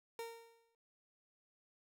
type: tone with exponential decay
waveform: 30% pulse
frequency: 460.7 Hz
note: A#4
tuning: 20 cents flat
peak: -38 dBFS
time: 0.19-0.75 s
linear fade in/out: 1 ms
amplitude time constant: 120 ms
effects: none